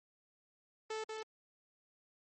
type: tone with echo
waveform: sawtooth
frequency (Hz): 437.6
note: A4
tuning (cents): -9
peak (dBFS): -34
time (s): 0.9-1.04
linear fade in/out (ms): 5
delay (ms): 190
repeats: 1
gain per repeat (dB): -3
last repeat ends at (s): 1.23
effects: MP3 32 kbps